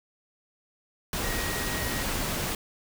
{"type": "tone in noise", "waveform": "sine", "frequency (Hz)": 1891, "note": "A#6", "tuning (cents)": 24, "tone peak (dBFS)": -36, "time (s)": [1.24, 2.03], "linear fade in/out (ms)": 2, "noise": "pink", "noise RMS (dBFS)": -30, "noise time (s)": [1.13, 2.55], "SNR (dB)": -9, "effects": []}